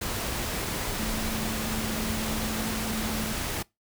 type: tone in noise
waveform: sine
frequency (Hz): 219.2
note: A3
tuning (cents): -6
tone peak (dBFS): -32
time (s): 0.98-3.33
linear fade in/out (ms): 10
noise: pink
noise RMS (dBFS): -31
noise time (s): 0.01-3.63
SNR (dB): -4
effects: noise-tail reverb RT60 0.2 s tail -23 dB re dry